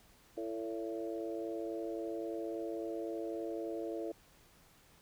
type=harmonic tone with a mistuned harmonic; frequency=111.8 Hz; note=A2; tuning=28 cents sharp; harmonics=3 / 4 / 5 / 6; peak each=-40 / -42 / -44 / -46 dBFS; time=0.37-4.12 s; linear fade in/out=5 ms; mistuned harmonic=5; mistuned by=+25 cents; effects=pink hiss -64 dBFS RMS until 5.01 s